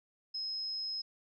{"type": "tone", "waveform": "sine", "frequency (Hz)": 5130, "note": "E8", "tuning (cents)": -48, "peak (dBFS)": -35, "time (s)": [0.34, 1.02], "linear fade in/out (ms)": 10, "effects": []}